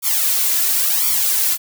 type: noise with flanger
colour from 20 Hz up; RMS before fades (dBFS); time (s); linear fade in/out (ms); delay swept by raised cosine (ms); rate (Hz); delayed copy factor
blue; -17; 0.02-1.58; 50; 0.88 to 2.98; 0.95; +0.95
effects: none